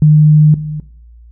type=tone with level steps; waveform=sine; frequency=152.2 Hz; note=D#3; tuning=38 cents flat; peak=-3 / -18 dBFS; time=0.02-0.8 s; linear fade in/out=2 ms; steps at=0.54 s; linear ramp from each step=2 ms; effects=noise-tail reverb RT60 0.5 s tail -17 dB re dry + added 58 Hz sine -36 dBFS peak until 1.31 s